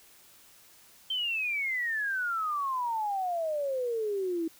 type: exponential sweep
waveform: sine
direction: down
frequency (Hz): 3144 to 320.6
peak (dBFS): -28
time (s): 1.1-4.48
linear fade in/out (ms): 5
effects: white hiss -57 dBFS RMS until 4.59 s